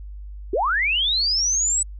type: linear sweep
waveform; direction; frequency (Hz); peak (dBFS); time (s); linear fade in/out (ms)
sine; up; 330 to 8000; -18; 0.53-1.83; 5
effects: added 50 Hz sine -33 dBFS peak until 1.99 s